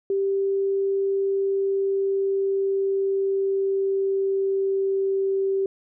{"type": "tone with pitch glide", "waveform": "sine", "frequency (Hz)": [392, 388.4], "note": ["G4", "G4"], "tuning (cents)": [0, -16], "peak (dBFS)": -20, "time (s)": [0.1, 5.66], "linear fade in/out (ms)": 2, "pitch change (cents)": -16, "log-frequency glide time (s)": [1.08, 5.38], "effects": []}